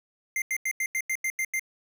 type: tone bursts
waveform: square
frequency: 2093 Hz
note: C7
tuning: in tune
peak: -26 dBFS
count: 9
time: 0.36-1.595 s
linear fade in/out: 2 ms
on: 59 ms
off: 88 ms
effects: none